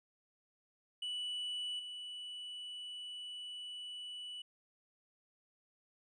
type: tone with level steps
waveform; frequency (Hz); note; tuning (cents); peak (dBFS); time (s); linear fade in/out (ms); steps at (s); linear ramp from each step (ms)
triangle; 2960; F#7; 0; -36 / -42; 1.02-4.42; 5; 1.79; 5
effects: resampled to 22050 Hz